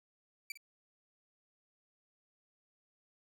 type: tone with echo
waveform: sawtooth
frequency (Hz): 2324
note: D7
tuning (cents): -19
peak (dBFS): -35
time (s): 0.5-0.52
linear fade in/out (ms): 2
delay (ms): 54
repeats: 1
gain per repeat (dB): -13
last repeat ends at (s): 0.574
effects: none